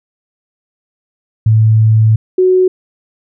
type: tone pair in turn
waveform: sine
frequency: 110 / 370 Hz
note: A2 / F#4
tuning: 0 / 0 cents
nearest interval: octave + major sixth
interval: 2100 cents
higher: second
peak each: -5 / -6 dBFS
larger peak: first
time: 1.46-2.16 / 2.38-2.68 s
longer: first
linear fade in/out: 5 ms
effects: none